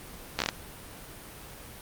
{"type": "slowing click train", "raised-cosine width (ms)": 0.2, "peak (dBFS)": -8, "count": 6, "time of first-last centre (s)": [0.39, 0.489], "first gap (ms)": 13, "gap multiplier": 1.21, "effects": ["pink hiss -45 dBFS RMS until 1.81 s", "Opus 32 kbps"]}